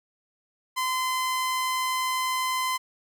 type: tone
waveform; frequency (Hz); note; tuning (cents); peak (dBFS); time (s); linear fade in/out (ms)
sawtooth; 1028; C6; -31; -21; 0.76-2.78; 20
effects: none